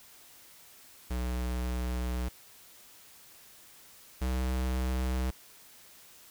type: tone pair in turn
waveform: square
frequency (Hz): 61.74 / 63.7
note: B1 / C2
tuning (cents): 0 / -46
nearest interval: minor second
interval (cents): 54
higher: second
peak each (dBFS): -31 / -29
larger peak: second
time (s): 1.1-2.29 / 4.21-5.31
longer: first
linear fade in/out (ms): 10
effects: white hiss -55 dBFS RMS until 6.3 s